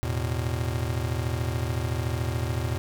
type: chord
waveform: square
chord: E suspended fourth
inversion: none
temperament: just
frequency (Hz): 82.41 / 109.88 / 123.61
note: E2 / A2 / B2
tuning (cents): 0 / -2 / +2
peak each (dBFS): -31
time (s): 0.03-2.78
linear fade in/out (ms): 0
effects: none